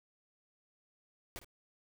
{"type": "noise with echo", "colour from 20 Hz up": "pink", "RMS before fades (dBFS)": -44, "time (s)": [1.36, 1.39], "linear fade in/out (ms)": 0, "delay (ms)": 55, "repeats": 1, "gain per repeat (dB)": -14, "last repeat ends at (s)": 1.445, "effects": []}